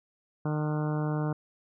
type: harmonic tone with a mistuned harmonic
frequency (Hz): 151.8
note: D#3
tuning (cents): -42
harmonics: 1 / 2 / 3 / 4 / 5 / 6 / 7 / 8 / 9 / 10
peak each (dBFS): -28 / -34 / -38 / -40 / -42 / -44 / -45 / -46 / -47 / -48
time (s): 0.45-1.33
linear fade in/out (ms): 5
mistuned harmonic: 10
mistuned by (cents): -63
effects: none